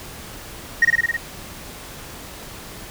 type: tone with echo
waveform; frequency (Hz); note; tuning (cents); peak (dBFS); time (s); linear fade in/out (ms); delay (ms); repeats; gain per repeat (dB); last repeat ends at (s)
sine; 1870; A#6; +5; -7; 0.82-0.85; 5; 53; 6; -2; 1.168
effects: tanh soft clip ceiling -9 dBFS + pink hiss -37 dBFS RMS until 2.9 s